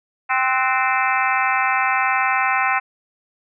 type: harmonic tone with a mistuned harmonic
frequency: 260.7 Hz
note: C4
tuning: 6 cents flat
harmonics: 3 / 4 / 5 / 6 / 7 / 8 / 9 / 10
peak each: -22 / -23 / -24 / -25 / -25 / -26 / -27 / -27 dBFS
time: 0.29-2.8 s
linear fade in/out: 20 ms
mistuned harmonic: 6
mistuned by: -79 cents
effects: none